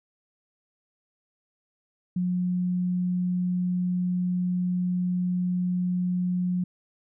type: tone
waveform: sine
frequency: 180 Hz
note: F#3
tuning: 47 cents flat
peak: -23 dBFS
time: 2.16-6.64 s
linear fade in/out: 5 ms
effects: none